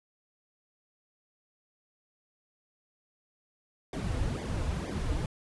brown noise with flanger, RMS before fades -32 dBFS, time 3.93-5.26 s, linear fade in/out 2 ms, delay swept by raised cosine 0.72 to 5.32 ms, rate 2.1 Hz, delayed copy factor -0.95, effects resampled to 24000 Hz

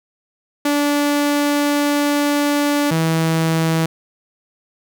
sawtooth tone pair in turn, 290 / 162.29 Hz, D4 / E3, -22 / -27 cents, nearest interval minor seventh, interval 1005 cents, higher first, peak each -11 dBFS, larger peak neither, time 0.65-2.91 / 2.91-3.86 s, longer first, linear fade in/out 5 ms, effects none

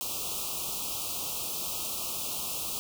white band-stop noise, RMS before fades -34 dBFS, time 0.01-2.79 s, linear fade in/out 0 ms, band 1300 to 2500 Hz, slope 96 dB/octave, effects none

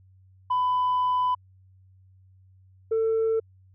sine tone pair in turn, 1000 / 447 Hz, B5 / A4, +21 / +27 cents, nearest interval octave + major second, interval 1394 cents, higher first, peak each -19 / -19 dBFS, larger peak neither, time 0.5-1.35 / 2.91-3.4 s, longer first, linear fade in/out 10 ms, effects tanh soft clip ceiling -19 dBFS + added 94 Hz sine -53 dBFS peak until 3.74 s

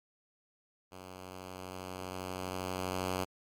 5% pulse tone with level ramp, 92.5 Hz, F#2, in tune, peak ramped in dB -36 to -20 dBFS, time 0.91-3.25 s, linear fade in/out 20 ms, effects MP3 96 kbps

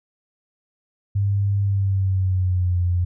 sine tone with pitch glide, 100 to 88.58 Hz, G2 to F2, +35 to +25 cents, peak -17 dBFS, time 1.15-3.05 s, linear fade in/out 10 ms, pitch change -210 cents, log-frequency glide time 1.63-2.8 s, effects none

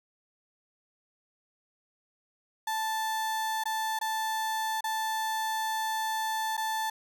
35% pulse tone with dropouts, 880 Hz, A5, in tune, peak -27 dBFS, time 2.67-6.9 s, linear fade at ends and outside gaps 5 ms, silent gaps 3.638-3.655 / 3.99-4.012 / 4.808-4.84 / 6.569-6.576 s, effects none

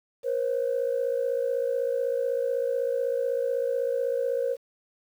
sine tone pair together, 480 / 536 Hz, B4 / C5, -49 / +42 cents, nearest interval major second, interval 191 cents, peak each -26 dBFS, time 0.23-4.57 s, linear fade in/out 50 ms, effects tanh soft clip ceiling -18 dBFS + 9-bit

